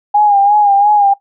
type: tone with vibrato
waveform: sine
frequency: 817 Hz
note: G#5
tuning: 29 cents flat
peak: -6 dBFS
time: 0.14-1.14 s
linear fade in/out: 10 ms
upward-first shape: sine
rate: 2.9 Hz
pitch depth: 52 cents each way
effects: noise-tail reverb RT60 0.1 s tail -17 dB re dry